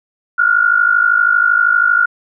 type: tone pair together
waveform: sine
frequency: 1396.9 / 1449.6 Hz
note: F6 / F#6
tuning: 0 / -36 cents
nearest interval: minor second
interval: 64 cents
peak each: -12 dBFS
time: 0.38-2.06 s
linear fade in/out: 10 ms
effects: none